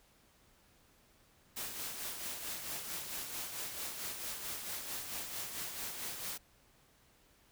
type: noise with tremolo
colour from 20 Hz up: white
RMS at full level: -40 dBFS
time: 1.56-6.38 s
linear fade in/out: 10 ms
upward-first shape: sine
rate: 4.5 Hz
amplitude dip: 45%
effects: pink hiss -67 dBFS RMS until 7.51 s